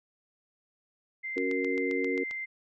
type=tone; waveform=sine; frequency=2086 Hz; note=C7; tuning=6 cents flat; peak=-33 dBFS; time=1.23-2.46 s; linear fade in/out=20 ms
type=chord; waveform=sine; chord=F# major; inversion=second; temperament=equal; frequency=277.2 / 370 / 466.2 Hz; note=C#4 / F#4 / A#4; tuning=0 / 0 / 0 cents; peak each=-32 dBFS; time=1.36-2.24 s; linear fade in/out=10 ms
type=click train; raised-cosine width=0.2 ms; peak=-26 dBFS; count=8; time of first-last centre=1.38-2.311 s; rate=7.52 Hz
effects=none